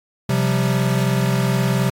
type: chord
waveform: square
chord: C suspended fourth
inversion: none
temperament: equal with one note detuned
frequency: 130.81 / 174.61 / 193.63 Hz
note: C3 / F3 / G3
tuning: 0 / 0 / -21 cents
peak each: -19 / -24 / -23 dBFS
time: 0.29-1.9 s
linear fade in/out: 5 ms
effects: AAC 64 kbps